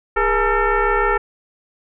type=tone with frequency modulation; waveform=sine; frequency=475.1 Hz; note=A#4; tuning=33 cents sharp; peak=-14 dBFS; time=0.16-1.18 s; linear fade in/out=10 ms; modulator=442 Hz; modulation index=3.2; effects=none